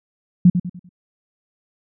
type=tone with echo; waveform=sine; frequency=178.5 Hz; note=F3; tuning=38 cents sharp; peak=-6 dBFS; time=0.45-0.5 s; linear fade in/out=5 ms; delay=98 ms; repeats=4; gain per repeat=-9 dB; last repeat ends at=0.892 s; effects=none